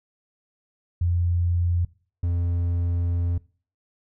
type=tone pair in turn; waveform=sine / triangle; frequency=87 / 86.6 Hz; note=F2 / F2; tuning=-6 / -14 cents; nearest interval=unison; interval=8 cents; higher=first; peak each=-19 dBFS; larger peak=neither; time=1.01-1.85 / 2.23-3.38 s; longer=second; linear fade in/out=5 ms; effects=noise-tail reverb RT60 0.4 s tail -21 dB re dry